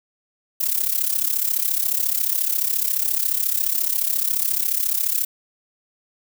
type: noise with amplitude modulation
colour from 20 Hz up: violet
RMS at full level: -18 dBFS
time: 0.6-5.25 s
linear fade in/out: 10 ms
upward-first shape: sine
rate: 34.3 Hz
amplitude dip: 80%
effects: none